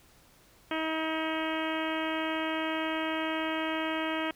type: harmonic tone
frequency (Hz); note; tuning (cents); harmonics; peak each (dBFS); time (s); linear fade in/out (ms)
318.1; D#4; +38; 1 / 2 / 3 / 4 / 5 / 6 / 7 / 8 / 9 / 10; -33 / -36 / -38 / -39 / -40 / -41 / -41 / -42 / -43 / -43; 0.71-4.31; 2
effects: pink hiss -60 dBFS RMS until 4.35 s